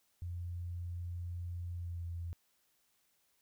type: tone with pitch glide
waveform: sine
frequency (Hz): 87.31 to 85.41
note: F2 to F2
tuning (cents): 0 to -38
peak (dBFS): -38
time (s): 0.22-2.33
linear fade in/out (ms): 0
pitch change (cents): -38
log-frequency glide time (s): 1.74-2.04
effects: white hiss -75 dBFS RMS until 3.41 s